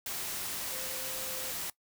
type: tone in noise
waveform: sine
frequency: 521 Hz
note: C5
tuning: 7 cents flat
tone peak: -46 dBFS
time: 0.72-1.51 s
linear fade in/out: 2 ms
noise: white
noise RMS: -37 dBFS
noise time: 0.06-1.7 s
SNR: -12 dB
effects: noise-tail reverb RT60 0.1 s tail -20 dB re dry